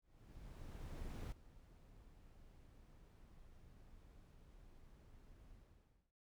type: noise with ADSR envelope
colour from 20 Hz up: brown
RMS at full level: -45 dBFS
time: 0.02-6.12 s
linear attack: 1300 ms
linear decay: 5 ms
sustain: -17 dB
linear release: 610 ms
effects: none